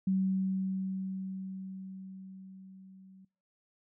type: tone with level ramp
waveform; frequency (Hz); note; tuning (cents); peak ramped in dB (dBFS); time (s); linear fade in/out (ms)
sine; 190; F#3; +46; -25 to -53; 0.07-3.25; 5
effects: noise-tail reverb RT60 0.4 s tail -26 dB re dry